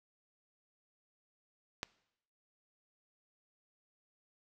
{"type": "click", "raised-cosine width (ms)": 0.2, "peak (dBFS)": -18, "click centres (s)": 1.831, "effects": ["noise-tail reverb RT60 0.8 s tail -22 dB re dry"]}